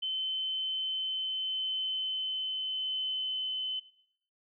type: tone with pitch glide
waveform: sine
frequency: 3065 to 3042 Hz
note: G7 to F#7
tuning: -40 to +47 cents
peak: -31 dBFS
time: 0.02-3.8 s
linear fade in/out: 10 ms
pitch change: -13 cents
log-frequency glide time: 0.87-3.54 s
effects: noise-tail reverb RT60 0.7 s tail -18 dB re dry